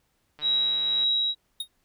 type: click train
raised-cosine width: 0.3 ms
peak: -29 dBFS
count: 98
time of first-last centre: 0.39-1.037 s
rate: 150 Hz
type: tone with tremolo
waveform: sine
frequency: 3854 Hz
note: B7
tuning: 43 cents flat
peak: -20 dBFS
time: 0.41-1.35 s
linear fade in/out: 50 ms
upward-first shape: triangle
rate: 1.9 Hz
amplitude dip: 35%
type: tone with exponential decay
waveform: square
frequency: 3729 Hz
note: A#7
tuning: in tune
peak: -26 dBFS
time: 1.6-1.68 s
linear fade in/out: 5 ms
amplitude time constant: 17 ms
effects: pink hiss -71 dBFS RMS until 1.84 s

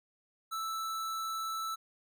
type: tone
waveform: square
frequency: 1318.5 Hz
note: E6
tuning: in tune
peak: -35 dBFS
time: 0.51-1.76 s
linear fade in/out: 20 ms
effects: none

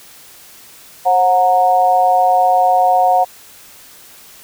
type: tone with amplitude modulation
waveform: sine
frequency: 731 Hz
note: F#5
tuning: 21 cents flat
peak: -5 dBFS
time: 1.05-3.25 s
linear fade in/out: 20 ms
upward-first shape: sine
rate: 196 Hz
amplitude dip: 85%
effects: white hiss -41 dBFS RMS until 4.43 s

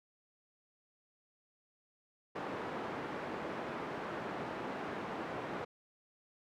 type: band-pass noise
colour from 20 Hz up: pink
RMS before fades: -41 dBFS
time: 2.35-5.65 s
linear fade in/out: 10 ms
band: 240 to 1500 Hz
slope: 12 dB/octave
effects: none

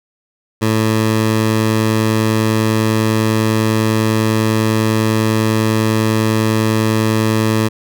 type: tone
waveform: 15% pulse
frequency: 110 Hz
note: A2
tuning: in tune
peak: -6 dBFS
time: 0.61-7.69 s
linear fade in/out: 20 ms
effects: none

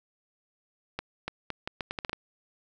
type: accelerating click train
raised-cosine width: 0.3 ms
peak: -16 dBFS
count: 10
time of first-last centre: 0.99-2.131 s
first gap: 290 ms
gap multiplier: 0.77
effects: none

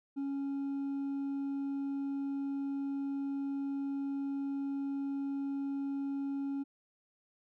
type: tone with hard clipping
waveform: sine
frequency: 277.2 Hz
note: C#4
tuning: in tune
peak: -34 dBFS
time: 0.16-6.64 s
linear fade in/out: 20 ms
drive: 2 dB
effects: none

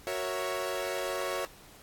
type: chord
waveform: sawtooth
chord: F# dominant seventh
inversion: none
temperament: equal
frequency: 370 / 466.2 / 554.4 / 659.3 Hz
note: F#4 / A#4 / C#5 / E5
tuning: 0 / 0 / 0 / 0 cents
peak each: -33 / -35 / -31 / -34 dBFS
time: 0.07-1.45 s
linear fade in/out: 0 ms
effects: pink hiss -54 dBFS RMS until 1.82 s + AAC 64 kbps

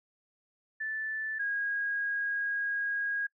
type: tone pair in turn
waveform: sine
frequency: 1755 / 1639.2 Hz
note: A6 / G#6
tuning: -5 / -23 cents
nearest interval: minor second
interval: 118 cents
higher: first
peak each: -32 / -29 dBFS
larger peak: second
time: 0.8-1.39 / 1.39-3.27 s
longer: second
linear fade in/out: 10 ms
effects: noise-tail reverb RT60 0.1 s tail -22 dB re dry

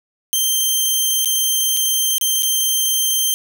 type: tone with dropouts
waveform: 10% pulse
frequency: 3144 Hz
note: G7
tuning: 4 cents sharp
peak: -7 dBFS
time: 0.33-3.34 s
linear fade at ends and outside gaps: 0 ms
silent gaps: 1.247-1.257 / 1.766-1.77 / 2.182-2.212 / 2.423-2.43 s
effects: none

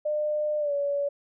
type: tone with pitch glide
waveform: sine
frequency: 602 to 568.9 Hz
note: D5 to C#5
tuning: +43 to +45 cents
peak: -24 dBFS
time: 0.05-1.09 s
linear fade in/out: 10 ms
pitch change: -98 cents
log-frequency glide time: 0.59-0.73 s
effects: none

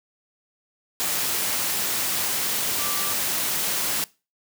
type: tone in noise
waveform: sine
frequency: 1174.7 Hz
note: D6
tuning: in tune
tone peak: -33 dBFS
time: 2.79-3.13 s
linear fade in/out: 0 ms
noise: white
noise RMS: -25 dBFS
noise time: 1-4.04 s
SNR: -11 dB
effects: noise-tail reverb RT60 0.3 s tail -22 dB re dry + high-pass 100 Hz 12 dB/octave

